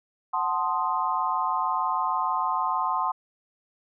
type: chord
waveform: sine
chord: F# diminished seventh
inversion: none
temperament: equal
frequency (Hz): 740 / 880 / 1046.5 / 1244.5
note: F#5 / A5 / C6 / Eb6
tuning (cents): 0 / 0 / 0 / 0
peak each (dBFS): -31 / -29 / -26 / -31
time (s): 0.33-3.12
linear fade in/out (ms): 10
effects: none